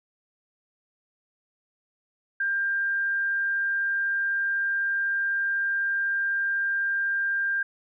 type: tone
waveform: sine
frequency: 1594 Hz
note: G6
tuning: 28 cents sharp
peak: -23 dBFS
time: 2.4-7.63 s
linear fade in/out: 5 ms
effects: none